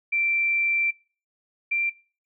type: tone pair in turn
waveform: sine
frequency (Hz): 2349 / 2362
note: D7 / D7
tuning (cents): 0 / +9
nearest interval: unison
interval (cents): 9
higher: second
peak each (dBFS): -21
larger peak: neither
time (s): 0.12-0.91 / 1.71-1.9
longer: first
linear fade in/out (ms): 10
effects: noise-tail reverb RT60 0.4 s tail -22 dB re dry